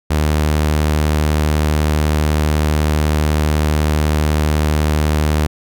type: tone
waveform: sawtooth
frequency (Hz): 76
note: D#2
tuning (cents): -40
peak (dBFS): -9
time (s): 0.1-5.47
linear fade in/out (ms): 10
effects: none